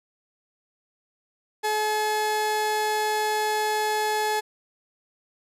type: tone pair together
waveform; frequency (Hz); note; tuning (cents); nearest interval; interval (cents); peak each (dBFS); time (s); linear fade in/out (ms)
30% pulse; 427.2 / 854.4; G#4 / G#5; +49 / +49; octave; 1200; -24; 1.63-4.41; 20
effects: resampled to 32000 Hz